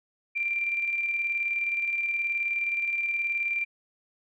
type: tone with tremolo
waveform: sine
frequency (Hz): 2366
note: D7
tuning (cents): +12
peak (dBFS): -24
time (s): 0.35-3.65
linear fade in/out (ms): 20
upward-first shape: square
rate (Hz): 19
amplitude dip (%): 35
effects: none